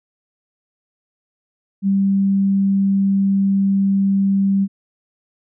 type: tone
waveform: sine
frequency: 196 Hz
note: G3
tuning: in tune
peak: -13 dBFS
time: 1.82-4.68 s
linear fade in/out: 50 ms
effects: none